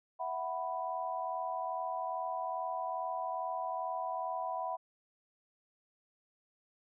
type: chord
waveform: sine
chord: E suspended second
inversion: none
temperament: just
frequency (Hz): 659.3 / 741.7 / 988.9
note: E5 / F#5 / B5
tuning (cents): 0 / +4 / +2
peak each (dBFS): -40 / -38 / -38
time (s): 0.19-4.77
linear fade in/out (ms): 20
effects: none